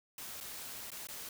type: noise with dropouts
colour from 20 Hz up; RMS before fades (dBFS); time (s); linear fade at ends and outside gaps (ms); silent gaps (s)
white; -45; 0.18-1.29; 2; 0.403-0.409 / 0.904-0.917 / 1.071-1.086
effects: none